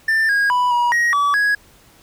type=tone with pitch steps; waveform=triangle; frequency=1783 / 1637 / 988 / 963 / 1887 / 1146 / 1664 Hz; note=A6 / G#6 / B5 / B5 / A#6 / D6 / G#6; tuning=+22 / -25 / 0 / -44 / +21 / -43 / +3 cents; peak=-12 dBFS; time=0.08-1.55 s; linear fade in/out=5 ms; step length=210 ms; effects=pink hiss -50 dBFS RMS until 2.02 s